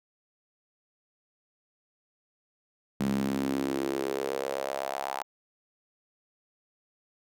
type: tone with high-pass filter sweep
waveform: sawtooth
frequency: 67.9 Hz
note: C#2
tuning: 35 cents flat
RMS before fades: -31 dBFS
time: 3-5.23 s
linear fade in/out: 0 ms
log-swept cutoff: 190 to 840 Hz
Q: 3.9
effects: none